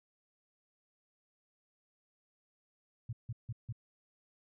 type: tone bursts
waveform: sine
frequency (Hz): 116.54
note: A#2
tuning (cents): 0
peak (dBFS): -36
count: 4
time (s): 3.09-3.726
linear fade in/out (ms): 5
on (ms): 39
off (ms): 160
effects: none